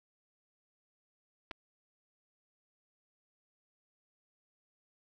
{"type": "clicks", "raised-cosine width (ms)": 0.3, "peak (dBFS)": -26, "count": 2, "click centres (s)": [1.511, 1.514], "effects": []}